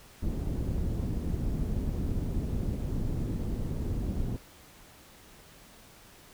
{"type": "low-pass noise", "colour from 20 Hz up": "pink", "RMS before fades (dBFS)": -31, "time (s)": [0.22, 4.37], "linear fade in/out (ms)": 10, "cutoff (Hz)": 260, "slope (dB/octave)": 12, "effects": ["pink hiss -54 dBFS RMS until 6.33 s"]}